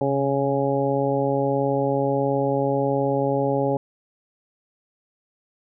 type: harmonic tone with a mistuned harmonic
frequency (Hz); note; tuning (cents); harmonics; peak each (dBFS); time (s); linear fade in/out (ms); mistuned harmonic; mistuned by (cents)
138.59; C#3; 0; 1 / 2 / 3 / 4 / 5 / 6; -27 / -26 / -25 / -24 / -33 / -28; 0.01-3.77; 2; 1; -39
effects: none